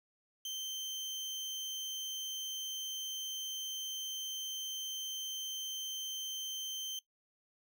30% pulse tone, 3115 Hz, G7, 12 cents flat, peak -35 dBFS, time 0.45-6.99 s, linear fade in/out 2 ms, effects noise-tail reverb RT60 0.1 s tail -18 dB re dry

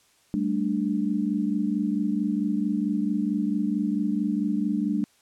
sine chord, G suspended second, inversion none, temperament just, 196 / 220.5 / 294 Hz, G3 / A3 / D4, 0 / +4 / +2 cents, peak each -27 dBFS, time 0.34-5.04 s, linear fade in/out 0 ms, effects white hiss -62 dBFS RMS until 5.21 s + low-pass 10000 Hz 12 dB/octave

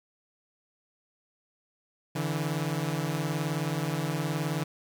sawtooth beating tone pair, 144.5 / 163.5 Hz, D3 / E3, -28 / -14 cents, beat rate 19 Hz, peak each -27 dBFS, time 2.15-4.64 s, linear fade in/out 10 ms, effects 9-bit

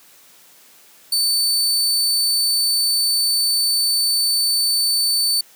sawtooth tone, 4530 Hz, C#8, 37 cents sharp, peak -13 dBFS, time 1.12-5.41 s, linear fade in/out 5 ms, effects white hiss -49 dBFS RMS until 5.55 s + high-pass 150 Hz 12 dB/octave

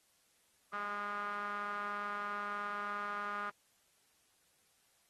sawtooth tone with band-pass filter, 205.1 Hz, G#3, 21 cents flat, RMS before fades -40 dBFS, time 0.73-3.5 s, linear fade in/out 5 ms, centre 1300 Hz, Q 7.7, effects white hiss -72 dBFS RMS until 5.09 s + AAC 32 kbps

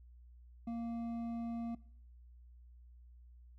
sine tone with hard clipping, 232.4 Hz, A#3, 5 cents flat, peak -39 dBFS, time 0.67-1.75 s, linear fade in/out 5 ms, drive 7 dB, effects noise-tail reverb RT60 0.6 s tail -21 dB re dry + added 60 Hz sine -55 dBFS peak until 3.58 s

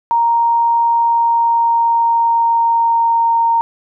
sine tone with pitch glide, 932.3 to 923.7 Hz, A#5 to A#5, 0 to -16 cents, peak -10 dBFS, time 0.11-3.61 s, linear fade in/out 0 ms, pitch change -16 cents, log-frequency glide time 0.85-3.35 s, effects none

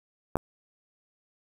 clicks, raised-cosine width 1 ms, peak -9 / -23 dBFS, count 2, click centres 0.356 / 0.369 s, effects 7-bit

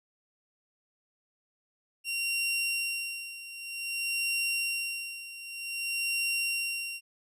sawtooth tone with tremolo, 2755 Hz, F7, 24 cents flat, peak -24 dBFS, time 2.04-7.01 s, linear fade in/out 50 ms, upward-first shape sine, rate 0.53 Hz, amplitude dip 80%, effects resampled to 32000 Hz

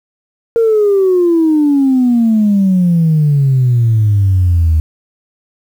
sine exponential sweep, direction down, 466.2 to 77.5 Hz, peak -6 dBFS, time 0.56-4.8 s, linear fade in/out 0 ms, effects tanh soft clip ceiling -4 dBFS + 7-bit

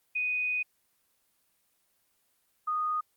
sine tone pair in turn, 2489 / 1236.6 Hz, D#7 / D#6, 0 / -11 cents, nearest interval octave, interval 1211 cents, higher first, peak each -27 dBFS, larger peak neither, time 0.15-0.63 / 2.67-3.01 s, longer first, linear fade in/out 10 ms, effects white hiss -72 dBFS RMS until 3.16 s + Opus 24 kbps

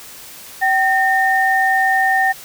sine tone pair together, 767.3 / 1825 Hz, G5 / A#6, -37 / -37 cents, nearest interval octave + minor third, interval 1500 cents, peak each -15 dBFS, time 0.61-2.33 s, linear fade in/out 20 ms, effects white hiss -37 dBFS RMS until 2.44 s

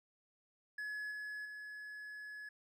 triangle tone with level steps, 1697 Hz, G#6, 37 cents sharp, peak -38 / -40 / -44 dBFS, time 0.78-2.49 s, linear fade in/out 5 ms, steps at 1.11 / 1.45 s, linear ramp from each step 5 ms, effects none

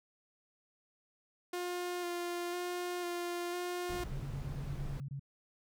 sawtooth tone with vibrato, 352.4 Hz, F4, 16 cents sharp, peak -32 dBFS, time 1.53-4.04 s, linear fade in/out 5 ms, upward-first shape square, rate 1 Hz, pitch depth 15 cents each way
brown noise, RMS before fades -42 dBFS, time 3.89-5 s, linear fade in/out 0 ms
sine tone bursts, 138.59 Hz, C#3, in tune, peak -38 dBFS, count 10, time 4.11-5.196 s, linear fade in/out 5 ms, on 87 ms, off 24 ms
effects none

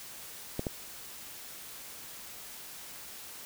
clicks, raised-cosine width 2 ms, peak -18 dBFS, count 2, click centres 0.594 / 0.668 s, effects white hiss -46 dBFS RMS until 3.45 s

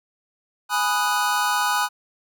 square chord, G# minor seventh, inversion none, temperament equal, 830.6 / 987.8 / 1244.5 / 1480 Hz, G#5 / B5 / D#6 / F#6, 0 / 0 / 0 / 0 cents, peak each -26 dBFS, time 0.69-1.89 s, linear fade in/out 50 ms, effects none

